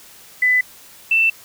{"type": "tone pair in turn", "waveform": "sine", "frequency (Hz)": [2000, 2670], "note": ["B6", "E7"], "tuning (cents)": [21, 22], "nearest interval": "perfect fourth", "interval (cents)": 501, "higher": "second", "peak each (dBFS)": -12, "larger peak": "neither", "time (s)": [[0.42, 0.61], [1.11, 1.3]], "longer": "neither", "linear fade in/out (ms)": 5, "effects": ["white hiss -44 dBFS RMS until 1.44 s"]}